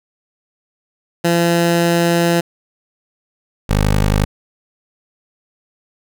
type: tone pair in turn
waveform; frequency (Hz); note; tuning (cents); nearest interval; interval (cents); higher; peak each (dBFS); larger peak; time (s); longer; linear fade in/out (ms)
15% pulse; 170.5 / 51.22; F3 / G#1; -41 / -23; octave + major sixth; 2082; first; -6; neither; 1.24-2.41 / 3.69-4.25; first; 10
effects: none